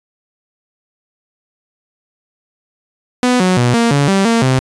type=tone with pitch steps; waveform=sawtooth; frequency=248.9 / 183.9 / 122.1 / 233 / 142.2 / 194.7 / 230.1 / 130.3 Hz; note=B3 / F#3 / B2 / A#3 / C#3 / G3 / A#3 / C3; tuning=+14 / -10 / -19 / -1 / +45 / -12 / -22 / -7 cents; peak=-6 dBFS; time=3.23-4.59 s; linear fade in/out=0 ms; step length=170 ms; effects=resampled to 22050 Hz